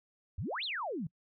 sine exponential two-way sweep, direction up then down, 70 to 4378 to 141 Hz, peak -34 dBFS, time 0.38-1.07 s, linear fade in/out 5 ms, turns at 0.64 s, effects noise-tail reverb RT60 0.1 s tail -25 dB re dry

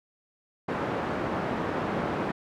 pink band-pass noise, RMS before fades -30 dBFS, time 0.68-2.32 s, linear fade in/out 10 ms, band 170 to 1300 Hz, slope 12 dB/octave, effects none

